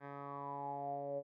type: tone with low-pass filter sweep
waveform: 10% pulse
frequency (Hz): 141.3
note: C#3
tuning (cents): +34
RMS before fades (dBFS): -43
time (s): 0-1.23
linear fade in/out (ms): 50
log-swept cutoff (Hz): 1500 to 540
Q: 8.9
effects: none